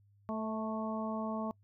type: harmonic tone with a mistuned harmonic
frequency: 220 Hz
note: A3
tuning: in tune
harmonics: 1 / 2 / 3 / 4 / 5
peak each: -36 / -45 / -40 / -44 / -43 dBFS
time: 0.29-1.51 s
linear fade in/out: 0 ms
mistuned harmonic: 3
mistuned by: -19 cents
effects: noise-tail reverb RT60 0.1 s tail -25 dB re dry + added 101 Hz sine -63 dBFS peak until 1.63 s